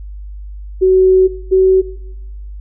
sine tone pair in turn, 374.6 / 377.2 Hz, F#4 / F#4, +21 / +33 cents, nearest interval unison, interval 12 cents, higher second, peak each -6 dBFS, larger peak neither, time 0.81-1.28 / 1.51-1.82 s, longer first, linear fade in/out 20 ms, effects noise-tail reverb RT60 0.9 s tail -19 dB re dry + added 50 Hz sine -26 dBFS peak until 2.6 s

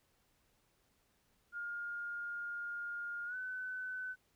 sine tone with pitch glide, 1416 to 1508.9 Hz, F6 to F#6, +23 to +34 cents, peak -39 dBFS, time 1.52-4.16 s, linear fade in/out 50 ms, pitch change +111 cents, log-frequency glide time 3.26-3.36 s, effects pink hiss -75 dBFS RMS until 4.35 s

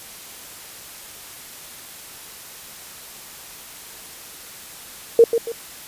sine tone with echo, 462.9 Hz, A#4, 12 cents flat, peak -6 dBFS, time 5.19-5.24 s, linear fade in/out 2 ms, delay 140 ms, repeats 2, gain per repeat -9 dB, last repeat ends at 5.52 s, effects white hiss -39 dBFS RMS until 5.87 s + resampled to 32000 Hz

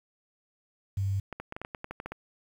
sine tone, 98 Hz, G2, in tune, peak -26 dBFS, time 0.97-1.2 s, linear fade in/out 5 ms
clicks, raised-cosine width 0.5 ms, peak -22 dBFS, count 12, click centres 1.327 / 1.4 / 1.524 / 1.565 / 1.616 / 1.649 / 1.748 / 1.844 / 1.91 / 2.001 / 2.06 / 2.12 s
effects 9-bit

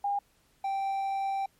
sine / triangle tone pair in turn, 807 / 782.2 Hz, G#5 / G5, -50 / -4 cents, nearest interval minor second, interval 54 cents, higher first, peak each -26 dBFS, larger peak neither, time 0.04-0.19 / 0.64-1.46 s, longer second, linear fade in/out 5 ms, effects pink hiss -67 dBFS RMS until 1.59 s + MP3 64 kbps

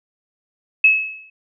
sine tone with exponential decay, 2585 Hz, E7, 34 cents flat, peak -6 dBFS, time 0.84-1.3 s, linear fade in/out 5 ms, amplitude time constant 100 ms, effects none

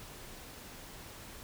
silence, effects pink hiss -49 dBFS RMS until 1.43 s

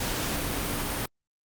sine tone in noise, 288.4 Hz, D4, 31 cents flat, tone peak -39 dBFS, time 0.18-1 s, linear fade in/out 5 ms, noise pink, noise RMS -30 dBFS, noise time 0-1.06 s, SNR -12 dB, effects Opus 48 kbps

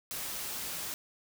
white noise, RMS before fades -38 dBFS, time 0.11-0.94 s, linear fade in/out 0 ms, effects none

